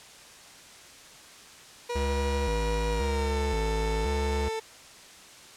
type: tone with pitch glide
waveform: 30% pulse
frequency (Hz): 481.3 to 443.9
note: B4 to A4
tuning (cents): -45 to +15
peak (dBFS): -27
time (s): 1.89-4.6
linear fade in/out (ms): 10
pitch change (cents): -140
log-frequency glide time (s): 2.9-3.41
type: tone with vibrato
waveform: square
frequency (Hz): 61.74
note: B1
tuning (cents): 0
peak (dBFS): -28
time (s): 1.95-4.49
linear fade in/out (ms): 10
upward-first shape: square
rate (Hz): 0.95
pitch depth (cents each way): 230
effects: white hiss -49 dBFS RMS until 5.56 s + low-pass 8000 Hz 12 dB/octave